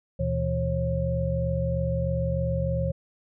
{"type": "tone cluster", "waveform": "sine", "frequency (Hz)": [74.5, 121.3, 164.4, 542], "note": ["D2", "B2", "E3", "C#5"], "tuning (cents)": [25, -31, -4, -39], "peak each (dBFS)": -29, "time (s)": [0.19, 2.92], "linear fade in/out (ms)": 10, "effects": []}